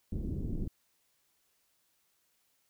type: low-pass noise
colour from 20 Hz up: pink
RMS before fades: -35 dBFS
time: 0.12-0.68 s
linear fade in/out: 5 ms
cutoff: 320 Hz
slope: 24 dB/octave
effects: white hiss -74 dBFS RMS until 2.69 s